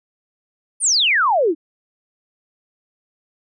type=exponential sweep; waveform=sine; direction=down; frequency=9830 to 290 Hz; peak=-13 dBFS; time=0.8-1.55 s; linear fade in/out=50 ms; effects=none